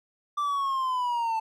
triangle linear sweep, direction down, 1179 to 880 Hz, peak -23 dBFS, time 0.37-1.4 s, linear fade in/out 10 ms, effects none

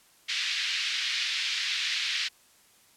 white band-pass noise, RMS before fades -30 dBFS, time 0.28-2.29 s, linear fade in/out 20 ms, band 1900 to 4400 Hz, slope 24 dB/octave, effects white hiss -60 dBFS RMS until 2.96 s + low-pass 12000 Hz 12 dB/octave

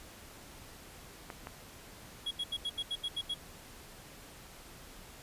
clicks, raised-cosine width 0.5 ms, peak -26 dBFS, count 2, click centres 1.302 / 1.471 s
triangle tone bursts, 3322 Hz, G#7, in tune, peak -31 dBFS, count 9, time 2.26-3.344 s, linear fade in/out 10 ms, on 52 ms, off 77 ms
effects pink hiss -52 dBFS RMS until 5.22 s + resampled to 32000 Hz

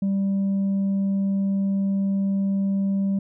sine tone, 196 Hz, G3, in tune, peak -17 dBFS, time 0.02-3.19 s, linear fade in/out 5 ms, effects tanh soft clip ceiling -19 dBFS

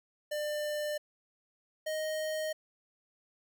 square tone pair in turn, 597 / 622.9 Hz, D5 / D#5, +28 / +2 cents, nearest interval minor second, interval 74 cents, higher second, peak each -33 / -33 dBFS, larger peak neither, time 0.31-0.98 / 1.86-2.53 s, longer neither, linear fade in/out 10 ms, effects none

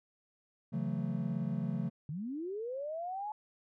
triangle chord, F# minor seventh, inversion second, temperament just, 138.75 / 166.5 / 185 / 222 Hz, C#3 / E3 / F#3 / A3, +2 / +18 / 0 / +16 cents, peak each -36 dBFS, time 0.72-1.9 s, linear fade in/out 20 ms
sine linear sweep, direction up, 136 to 862 Hz, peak -36 dBFS, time 2.09-3.32 s, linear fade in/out 2 ms
effects none

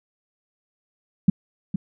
sine tone with echo, 188.1 Hz, F#3, 29 cents sharp, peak -9 dBFS, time 1.28-1.3 s, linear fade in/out 5 ms, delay 460 ms, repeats 1, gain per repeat -10 dB, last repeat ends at 1.76 s, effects none

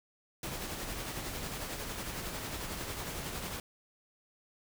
pink noise with tremolo, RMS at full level -38 dBFS, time 0.43-3.6 s, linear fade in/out 2 ms, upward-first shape sine, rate 11 Hz, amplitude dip 35%, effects none

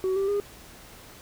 sine tone with pitch steps, 376.3 / 391.4 / 407.1 Hz, F#4 / G4 / G#4, +29 / -3 / -35 cents, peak -20 dBFS, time 0.04-0.4 s, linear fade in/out 0 ms, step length 120 ms, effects tanh soft clip ceiling -22 dBFS + pink hiss -48 dBFS RMS until 1.21 s

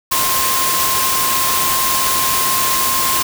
sine tone in noise, 1057 Hz, C6, 17 cents sharp, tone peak -19 dBFS, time 0.11-3.23 s, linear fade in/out 10 ms, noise white, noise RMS -17 dBFS, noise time 0.11-3.23 s, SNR -5 dB, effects none

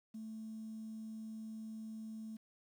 triangle tone, 220 Hz, A3, in tune, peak -40 dBFS, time 0.14-2.37 s, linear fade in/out 10 ms, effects tanh soft clip ceiling -41 dBFS + 11-bit

